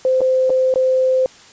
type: tone with dropouts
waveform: sine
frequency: 518 Hz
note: C5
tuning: 17 cents flat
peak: -12 dBFS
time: 0.05-1.26 s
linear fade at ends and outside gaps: 1 ms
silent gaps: 0.207-0.215 / 0.496-0.502 / 0.74-0.758 s
effects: white hiss -44 dBFS RMS until 1.52 s + resampled to 16000 Hz